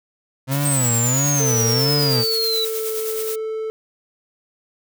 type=tone with vibrato; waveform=35% pulse; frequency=129.5 Hz; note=C3; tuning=17 cents flat; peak=-17 dBFS; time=0.47-2.25 s; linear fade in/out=50 ms; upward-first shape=sine; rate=1.5 Hz; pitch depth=190 cents each way
type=noise with tremolo; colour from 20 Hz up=blue; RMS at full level=-27 dBFS; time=0.51-3.36 s; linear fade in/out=10 ms; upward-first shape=sine; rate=9.4 Hz; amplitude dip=45%
type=exponential sweep; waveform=sine; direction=down; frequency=8400 to 3897 Hz; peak=-19 dBFS; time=0.65-2.65 s; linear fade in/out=5 ms
type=tone with pitch glide; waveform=triangle; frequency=446.4 to 439.7 Hz; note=A4 to A4; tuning=+25 to -1 cents; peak=-21 dBFS; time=1.4-3.7 s; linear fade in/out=0 ms; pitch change=-26 cents; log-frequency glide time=2.53-2.91 s
effects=none